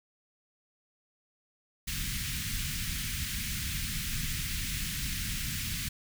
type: band-stop noise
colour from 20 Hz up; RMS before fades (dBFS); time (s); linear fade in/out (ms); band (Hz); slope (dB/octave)
pink; -34; 1.87-5.89; 10; 200 to 1800; 24
effects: none